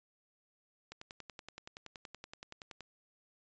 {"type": "click train", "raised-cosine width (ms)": 0.2, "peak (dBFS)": -29, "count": 21, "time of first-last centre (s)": [0.92, 2.807], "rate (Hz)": 10.6, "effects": ["resampled to 16000 Hz"]}